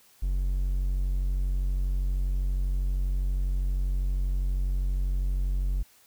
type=tone; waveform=triangle; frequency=46.25 Hz; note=F#1; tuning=in tune; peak=-22 dBFS; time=0.22-5.83 s; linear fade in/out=10 ms; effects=white hiss -59 dBFS RMS until 6.06 s